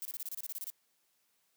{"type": "noise bursts", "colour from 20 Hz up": "violet", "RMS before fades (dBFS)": -40, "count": 12, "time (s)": [0.02, 0.701], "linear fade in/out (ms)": 0, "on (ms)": 32, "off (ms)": 27, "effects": ["white hiss -75 dBFS RMS until 1.56 s", "high-pass 150 Hz 12 dB/octave"]}